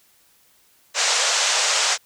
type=band-pass noise; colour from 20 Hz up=white; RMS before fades=-20 dBFS; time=0.94-1.98 s; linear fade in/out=50 ms; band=480 to 7700 Hz; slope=48 dB/octave; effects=white hiss -58 dBFS RMS until 2.05 s